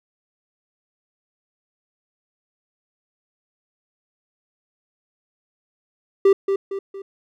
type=tone with echo; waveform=triangle; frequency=392 Hz; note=G4; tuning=in tune; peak=-8 dBFS; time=6.25-6.33 s; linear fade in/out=5 ms; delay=230 ms; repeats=3; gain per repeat=-7 dB; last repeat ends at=7.02 s; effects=none